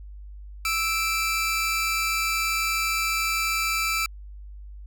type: tone pair together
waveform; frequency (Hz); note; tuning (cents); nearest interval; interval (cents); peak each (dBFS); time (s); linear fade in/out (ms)
sawtooth; 1317.4 / 2349; E6 / D7; -1 / 0; minor seventh; 1001; -23 / -22; 0.65-4.06; 2
effects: added 50 Hz sine -38 dBFS peak until 4.86 s